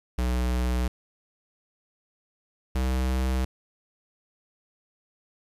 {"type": "tone pair in turn", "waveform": "square", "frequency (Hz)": [61.74, 64.19], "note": ["B1", "C2"], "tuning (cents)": [0, -32], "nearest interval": "minor second", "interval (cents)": 68, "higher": "second", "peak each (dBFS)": -24, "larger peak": "neither", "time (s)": [[0.18, 0.88], [2.75, 3.45]], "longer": "neither", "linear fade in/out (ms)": 5, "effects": ["resampled to 32000 Hz", "9-bit"]}